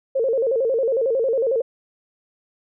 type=tone with vibrato; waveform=sine; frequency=493.9 Hz; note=B4; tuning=in tune; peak=-17 dBFS; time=0.15-1.62 s; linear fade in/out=10 ms; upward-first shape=square; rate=11 Hz; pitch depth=140 cents each way; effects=none